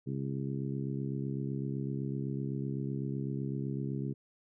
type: harmonic tone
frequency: 67.9 Hz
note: C#2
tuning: 35 cents flat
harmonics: 2 / 3 / 4 / 5 / 6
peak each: -35 / -39 / -41 / -43 / -45 dBFS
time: 0.06-4.14 s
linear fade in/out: 20 ms
effects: none